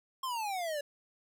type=exponential sweep; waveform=square; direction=down; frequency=1079 to 565 Hz; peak=-34 dBFS; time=0.23-0.81 s; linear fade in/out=5 ms; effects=none